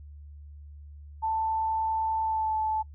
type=tone with pitch glide; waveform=sine; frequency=885 to 871.3 Hz; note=A5 to A5; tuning=+10 to -17 cents; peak=-25 dBFS; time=1.22-2.83 s; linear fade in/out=20 ms; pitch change=-27 cents; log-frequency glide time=2.22-2.55 s; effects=noise-tail reverb RT60 0.1 s tail -25 dB re dry + added 73 Hz sine -43 dBFS peak until 2.94 s